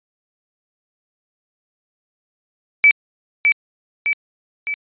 sine tone with echo, 2303 Hz, D7, 34 cents flat, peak -5 dBFS, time 2.84-2.91 s, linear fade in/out 0 ms, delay 610 ms, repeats 3, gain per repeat -5 dB, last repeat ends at 4.74 s, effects tanh soft clip ceiling -4 dBFS + resampled to 8000 Hz

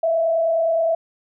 sine tone with frequency modulation, 659.3 Hz, E5, in tune, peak -16 dBFS, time 0.03-0.95 s, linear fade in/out 5 ms, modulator 29.6 Hz, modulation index 0.54, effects none

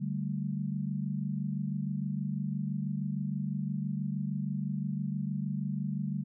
sine chord, D suspended fourth, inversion none, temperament equal with one note detuned, 146.83 / 193.86 / 220 Hz, D3 / G3 / A3, 0 / -19 / 0 cents, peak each -34 / -34 / -38 dBFS, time 0-6.24 s, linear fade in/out 20 ms, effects none

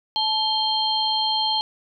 sine tone cluster, 871 / 3169 / 4218 Hz, A5 / G7 / C8, -18 / +18 / +13 cents, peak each -24 dBFS, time 0.16-1.61 s, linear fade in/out 0 ms, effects none

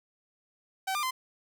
sawtooth tone with pitch steps, 766 / 1198 / 1034 Hz, G5 / D6 / C6, -40 / +34 / -21 cents, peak -25 dBFS, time 0.87-1.11 s, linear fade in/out 10 ms, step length 80 ms, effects none

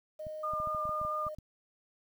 sine tone with pitch glide, 618 to 613.4 Hz, D#5 to D#5, -12 to -25 cents, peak -38 dBFS, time 0.19-1.35 s, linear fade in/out 10 ms, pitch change -13 cents, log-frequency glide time 0.75-0.94 s
clicks, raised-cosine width 5 ms, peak -34 dBFS, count 11, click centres 0.268 / 0.536 / 0.601 / 0.673 / 0.748 / 0.854 / 0.893 / 1.015 / 1.05 / 1.267 / 1.386 s
sine tone with vibrato, 1208 Hz, D6, 48 cents sharp, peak -32 dBFS, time 0.43-1.29 s, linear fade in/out 10 ms, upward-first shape square, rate 4.4 Hz, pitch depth 9 cents each way
effects 10-bit

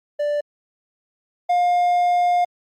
triangle tone pair in turn, 587.3 / 709 Hz, D5 / F5, 0 / +26 cents, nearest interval minor third, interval 326 cents, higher second, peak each -17 / -13 dBFS, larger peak second, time 0.19-0.41 / 1.49-2.45 s, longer second, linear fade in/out 10 ms, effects Opus 48 kbps

